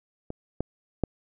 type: clicks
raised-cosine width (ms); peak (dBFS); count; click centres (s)
2; -21 / -14 / -10; 3; 0.304 / 0.606 / 1.037
effects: none